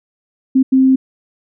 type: tone bursts at uneven times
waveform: sine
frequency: 263 Hz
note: C4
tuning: 9 cents sharp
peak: -7 dBFS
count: 2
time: 0.55-0.63 / 0.72-0.96 s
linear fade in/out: 10 ms
effects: none